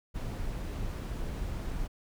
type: noise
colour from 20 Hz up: brown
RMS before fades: -35 dBFS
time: 0.14-1.88 s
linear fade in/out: 20 ms
effects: none